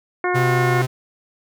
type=harmonic tone; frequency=360 Hz; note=F#4; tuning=47 cents flat; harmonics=1 / 2 / 3 / 4 / 5 / 6; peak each=-21 / -24 / -26 / -27 / -28 / -29 dBFS; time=0.24-0.82 s; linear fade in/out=2 ms
type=tone; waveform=45% pulse; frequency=128.6 Hz; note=C3; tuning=30 cents flat; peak=-18 dBFS; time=0.34-0.87 s; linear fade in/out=20 ms
effects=none